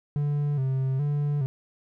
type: tone with vibrato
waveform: triangle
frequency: 139 Hz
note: C#3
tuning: 5 cents sharp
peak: -21 dBFS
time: 0.16-1.46 s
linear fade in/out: 0 ms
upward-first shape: square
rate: 1.2 Hz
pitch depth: 82 cents each way
effects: none